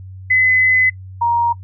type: tone pair in turn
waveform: sine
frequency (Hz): 2024 / 941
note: B6 / A#5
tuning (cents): +42 / +16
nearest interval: octave + minor second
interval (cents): 1326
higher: first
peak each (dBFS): -10 / -12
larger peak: first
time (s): 0.3-0.9 / 1.21-1.53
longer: first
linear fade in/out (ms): 10
effects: noise-tail reverb RT60 0.1 s tail -21 dB re dry + added 94 Hz sine -31 dBFS peak until 1.63 s